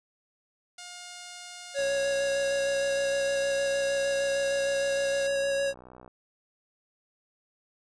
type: tone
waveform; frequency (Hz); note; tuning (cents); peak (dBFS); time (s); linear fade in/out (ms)
5% pulse; 712; F5; +33; -30; 0.78-5.27; 5
type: tone with vibrato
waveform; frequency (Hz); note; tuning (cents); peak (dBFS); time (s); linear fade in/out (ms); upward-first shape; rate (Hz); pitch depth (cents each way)
square; 554; C#5; -1; -26; 1.74-5.74; 50; square; 6.5; 9
type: click train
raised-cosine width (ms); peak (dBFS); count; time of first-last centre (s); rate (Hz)
1; -34; 269; 1.79-6.078; 62.5
effects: resampled to 22050 Hz